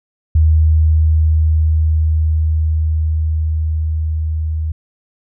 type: tone with level ramp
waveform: sine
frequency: 78.6 Hz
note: D#2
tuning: 18 cents sharp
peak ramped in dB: -7 to -16 dBFS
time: 0.35-4.72 s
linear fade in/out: 5 ms
effects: none